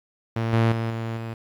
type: tone with level steps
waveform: sawtooth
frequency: 114 Hz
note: A#2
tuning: 38 cents flat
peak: -19 / -13 / -20 / -23 / -26 dBFS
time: 0.36-1.34 s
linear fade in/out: 5 ms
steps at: 0.53 / 0.72 / 0.9 / 1.17 s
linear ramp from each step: 2 ms
effects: low-pass 3000 Hz 12 dB/octave + 9-bit